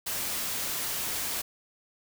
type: noise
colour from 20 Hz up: white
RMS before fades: -32 dBFS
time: 0.06-1.42 s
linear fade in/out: 10 ms
effects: none